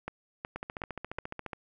two click trains, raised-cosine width 0.5 ms, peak -20 / -22 dBFS, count 4 / 15, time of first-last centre 0.08-1.187 / 0.56-1.532 s, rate 2.71 / 14.4 Hz, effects none

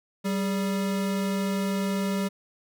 square tone pair together, 194.15 / 411.4 Hz, G3 / G#4, -16 / -16 cents, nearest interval octave + minor second, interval 1300 cents, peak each -26 / -35 dBFS, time 0.24-2.29 s, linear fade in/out 20 ms, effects none

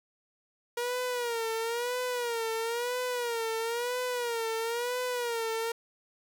sawtooth tone with vibrato, 474.2 Hz, A#4, 30 cents sharp, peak -26 dBFS, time 0.77-5.72 s, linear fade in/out 5 ms, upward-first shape sine, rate 1 Hz, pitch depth 96 cents each way, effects none

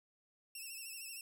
10% pulse tone with vibrato, 2670 Hz, E7, 22 cents sharp, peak -37 dBFS, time 0.55-1.21 s, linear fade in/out 2 ms, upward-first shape sine, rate 13 Hz, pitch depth 64 cents each way, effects none

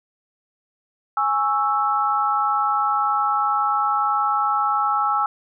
sine chord, C# minor, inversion second, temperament equal, 830.6 / 1108.7 / 1318.5 Hz, G#5 / C#6 / E6, 0 / 0 / 0 cents, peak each -22 / -26 / -20 dBFS, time 1.17-5.26 s, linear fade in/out 2 ms, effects none

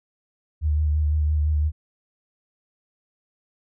sine tone with vibrato, 75.8 Hz, D#2, 45 cents flat, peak -18 dBFS, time 0.61-1.72 s, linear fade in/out 50 ms, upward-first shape sine, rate 5.9 Hz, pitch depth 30 cents each way, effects none

